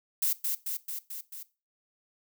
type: noise with echo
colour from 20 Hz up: violet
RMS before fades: -27 dBFS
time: 0.22-0.33 s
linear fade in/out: 5 ms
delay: 220 ms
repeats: 5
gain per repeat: -3 dB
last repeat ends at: 1.43 s
effects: noise-tail reverb RT60 0.3 s tail -18 dB re dry